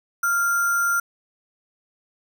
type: tone with sample-and-hold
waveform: sine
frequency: 1394 Hz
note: F6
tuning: 4 cents flat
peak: -18 dBFS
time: 0.23-1 s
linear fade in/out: 5 ms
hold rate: 7350 Hz
effects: none